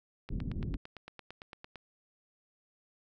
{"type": "click train", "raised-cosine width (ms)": 0.3, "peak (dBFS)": -29, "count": 14, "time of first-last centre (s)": [0.29, 1.757], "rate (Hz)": 8.86}
{"type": "low-pass noise", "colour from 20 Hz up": "pink", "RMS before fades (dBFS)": -36, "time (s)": [0.3, 0.77], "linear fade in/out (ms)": 10, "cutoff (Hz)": 290, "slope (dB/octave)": 24}
{"effects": []}